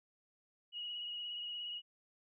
sine tone with vibrato, 2900 Hz, F#7, 35 cents flat, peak -40 dBFS, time 0.72-1.82 s, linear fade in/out 50 ms, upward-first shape triangle, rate 17 Hz, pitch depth 29 cents each way, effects none

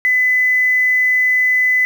sine tone with quantisation, 2008 Hz, B6, 28 cents sharp, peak -11 dBFS, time 0.05-1.85 s, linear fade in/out 0 ms, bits 6, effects none

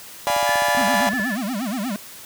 40% pulse chord, D diminished seventh, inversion none, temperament equal, 587.3 / 698.5 / 830.6 / 987.8 Hz, D5 / F5 / Ab5 / Cb6, 0 / 0 / 0 / 0 cents, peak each -23 dBFS, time 0.27-1.09 s, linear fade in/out 0 ms
click train, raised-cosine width 2 ms, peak -22 dBFS, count 15, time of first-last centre 0.3-1.197 s, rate 15.6 Hz
sine tone with tremolo, 1737 Hz, A6, 23 cents flat, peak -22 dBFS, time 0.46-1.36 s, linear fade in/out 20 ms, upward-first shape triangle, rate 4.4 Hz, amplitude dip 35%
square tone with vibrato, 228.1 Hz, A#3, 37 cents flat, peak -24 dBFS, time 0.77-1.96 s, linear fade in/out 0 ms, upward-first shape sine, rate 8.4 Hz, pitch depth 280 cents each way
effects white hiss -40 dBFS RMS until 2.25 s + high-pass 60 Hz 12 dB/octave

